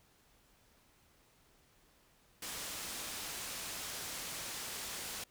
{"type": "low-pass noise", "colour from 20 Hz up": "white", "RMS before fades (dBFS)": -43, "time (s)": [2.42, 5.24], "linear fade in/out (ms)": 5, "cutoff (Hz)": 10000, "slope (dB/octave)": 12, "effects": ["pink hiss -68 dBFS RMS until 5.3 s"]}